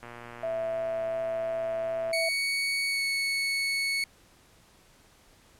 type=click train; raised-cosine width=0.5 ms; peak=-28 dBFS; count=249; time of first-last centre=0.03-2.114 s; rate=119 Hz
type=tone; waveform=sine; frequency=659.3 Hz; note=E5; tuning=in tune; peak=-28 dBFS; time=0.43-2.29 s; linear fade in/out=5 ms
type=tone with pitch glide; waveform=30% pulse; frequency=2230 to 2212 Hz; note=C#7 to C#7; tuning=+10 to -4 cents; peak=-24 dBFS; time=2.13-4.04 s; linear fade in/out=2 ms; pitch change=-14 cents; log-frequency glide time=2.89-3.03 s
effects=pink hiss -59 dBFS RMS until 5.59 s + low-pass 12000 Hz 12 dB/octave